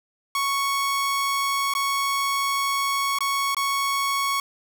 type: tone with dropouts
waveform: sawtooth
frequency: 1108.7 Hz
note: C#6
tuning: in tune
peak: -18 dBFS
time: 0.35-4.4 s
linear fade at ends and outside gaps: 2 ms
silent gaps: 1.738-1.75 / 3.187-3.206 / 3.547-3.567 s
effects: none